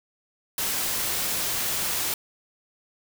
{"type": "noise", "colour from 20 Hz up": "white", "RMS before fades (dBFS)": -27, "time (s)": [0.58, 2.14], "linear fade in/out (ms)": 2, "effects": []}